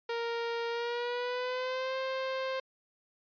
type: tone with pitch glide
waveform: sawtooth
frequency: 466.2 to 526.3 Hz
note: A#4 to C5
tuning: 0 to +10 cents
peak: -28 dBFS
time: 0.09-2.6 s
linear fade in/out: 5 ms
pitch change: +210 cents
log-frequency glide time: 0.69-1.96 s
effects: resampled to 11025 Hz